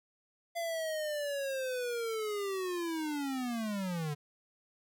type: linear sweep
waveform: square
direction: down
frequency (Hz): 684 to 142.7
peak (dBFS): -34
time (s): 0.55-4.15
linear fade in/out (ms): 20
effects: none